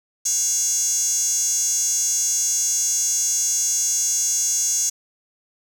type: tone with high-pass filter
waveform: square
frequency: 310 Hz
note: D#4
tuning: 6 cents flat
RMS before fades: -21 dBFS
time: 0.25-4.9 s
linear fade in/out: 10 ms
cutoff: 6500 Hz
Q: 9.7
effects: 8-bit